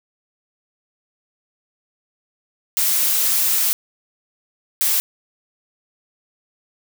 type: noise bursts at uneven times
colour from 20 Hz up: blue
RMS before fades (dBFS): -18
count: 2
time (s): 2.77-3.73 / 4.81-5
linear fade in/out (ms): 0
effects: none